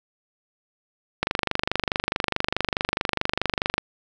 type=click train; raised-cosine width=0.3 ms; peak=-5 dBFS; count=64; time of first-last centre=1.23-3.781 s; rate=24.7 Hz; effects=none